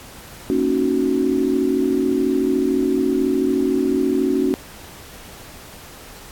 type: chord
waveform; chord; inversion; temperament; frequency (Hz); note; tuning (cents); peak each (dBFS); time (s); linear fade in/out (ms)
sine; D# minor seventh; second; equal; 233.1 / 277.2 / 311.1 / 370; A#3 / C#4 / D#4 / F#4; 0 / 0 / 0 / 0; -25 / -19 / -25 / -20; 0.5-4.54; 0
effects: pink hiss -40 dBFS RMS until 6.31 s + AAC 64 kbps